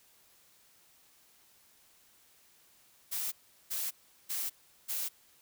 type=noise bursts; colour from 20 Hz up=blue; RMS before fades=-35 dBFS; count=4; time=3.11-5.09 s; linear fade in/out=20 ms; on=210 ms; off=380 ms; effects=white hiss -64 dBFS RMS until 5.41 s